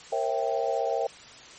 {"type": "chord", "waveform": "sine", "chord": "A# diminished seventh", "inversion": "none", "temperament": "equal with one note detuned", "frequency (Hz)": [466.2, 540.5, 659.3, 784], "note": ["A#4", "C#5", "E5", "G5"], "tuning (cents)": [0, -44, 0, 0], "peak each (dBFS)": -30, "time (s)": [0.12, 1.07], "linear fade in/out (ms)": 5, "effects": ["white hiss -47 dBFS RMS until 1.58 s", "MP3 32 kbps"]}